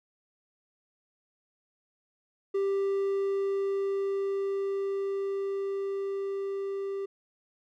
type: tone with level ramp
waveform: triangle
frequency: 393.5 Hz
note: G4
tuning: 7 cents sharp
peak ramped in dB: -23 to -29 dBFS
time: 2.54-7.06 s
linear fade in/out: 10 ms
effects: none